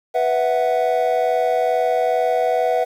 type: chord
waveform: triangle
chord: B suspended fourth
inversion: none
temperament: just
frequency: 493.9 / 658.5 / 740.8 Hz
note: B4 / E5 / F#5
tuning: 0 / -2 / +2 cents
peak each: -18 dBFS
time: 0.14-2.85 s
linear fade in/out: 20 ms
effects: tanh soft clip ceiling -5 dBFS + 8-bit